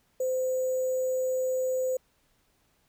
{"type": "tone with sample-and-hold", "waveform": "sine", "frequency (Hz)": 515, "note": "C5", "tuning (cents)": -28, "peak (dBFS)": -25, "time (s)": [0.2, 1.97], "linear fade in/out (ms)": 5, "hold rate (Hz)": 7350, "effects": ["pink hiss -69 dBFS RMS until 2.88 s"]}